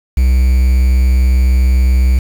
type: tone with quantisation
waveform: triangle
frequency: 63.6 Hz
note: C2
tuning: 48 cents flat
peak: -5 dBFS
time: 0.17-2.19 s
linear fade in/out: 5 ms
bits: 5
effects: none